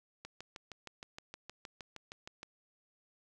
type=click train; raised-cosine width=0.2 ms; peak=-28 dBFS; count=15; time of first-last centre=0.25-2.431 s; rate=6.42 Hz; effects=none

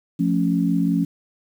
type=chord; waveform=sine; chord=F augmented; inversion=none; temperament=equal; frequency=174.61 / 220 / 277.2 Hz; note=F3 / A3 / C#4; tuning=0 / 0 / 0 cents; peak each=-20 / -24 / -21 dBFS; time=0.19-1.05 s; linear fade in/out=10 ms; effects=8-bit

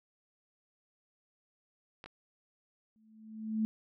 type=clicks; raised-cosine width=0.3 ms; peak=-30 dBFS; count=2; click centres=2.041 / 2.06 s
type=tone with exponential growth; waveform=sine; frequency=218.7 Hz; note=A3; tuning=10 cents flat; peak=-26 dBFS; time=2.96-3.65 s; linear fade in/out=0 ms; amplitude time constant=150 ms
effects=none

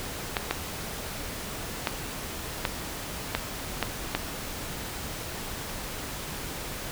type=clicks; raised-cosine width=0.3 ms; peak=-8 dBFS; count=7; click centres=0.368 / 0.51 / 1.872 / 2.652 / 3.35 / 3.827 / 4.15 s; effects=pink hiss -36 dBFS RMS until 6.91 s

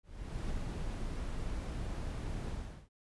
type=noise with ADSR envelope; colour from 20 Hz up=brown; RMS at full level=-36 dBFS; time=0.03-2.89 s; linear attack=470 ms; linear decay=19 ms; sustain=-2 dB; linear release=400 ms; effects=resampled to 24000 Hz

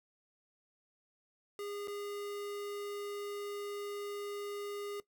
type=tone with dropouts; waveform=square; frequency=408.1 Hz; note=G#4; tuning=30 cents flat; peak=-40 dBFS; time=1.59-5 s; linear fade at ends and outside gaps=1 ms; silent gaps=1.874-1.881 s; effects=noise-tail reverb RT60 0.1 s tail -17 dB re dry

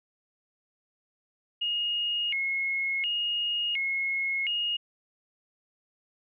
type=tone with vibrato; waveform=sine; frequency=2491 Hz; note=D#7; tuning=1 cent sharp; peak=-26 dBFS; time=1.61-4.77 s; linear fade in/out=10 ms; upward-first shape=square; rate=0.7 Hz; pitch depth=240 cents each way; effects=none

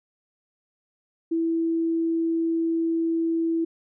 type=tone; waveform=sine; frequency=329.6 Hz; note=E4; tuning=in tune; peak=-21 dBFS; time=1.31-3.65 s; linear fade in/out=10 ms; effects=none

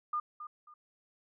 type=tone with echo; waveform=sine; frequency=1212 Hz; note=D#6; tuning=46 cents flat; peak=-30 dBFS; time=0.13-0.2 s; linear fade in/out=5 ms; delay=270 ms; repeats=2; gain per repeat=-11 dB; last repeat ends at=0.74 s; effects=none

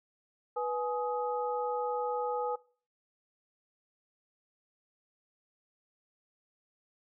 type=tone cluster; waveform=sine; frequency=491.1 / 842 / 1253 Hz; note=B4 / G#5 / D#6; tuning=-10 / +24 / +12 cents; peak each=-33 / -34 / -39 dBFS; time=0.56-2.56 s; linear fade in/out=10 ms; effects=noise-tail reverb RT60 0.4 s tail -21 dB re dry

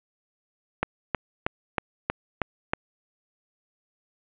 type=click train; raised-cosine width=0.5 ms; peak=-8 dBFS; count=7; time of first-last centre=0.83-2.735 s; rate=3.15 Hz; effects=resampled to 8000 Hz + 7-bit

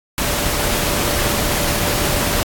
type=tone in noise; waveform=sine; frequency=583 Hz; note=D5; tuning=13 cents flat; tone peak=-29 dBFS; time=0.18-2.43 s; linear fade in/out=0 ms; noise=pink; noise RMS=-19 dBFS; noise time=0.18-2.43 s; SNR=-13 dB; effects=AAC 64 kbps

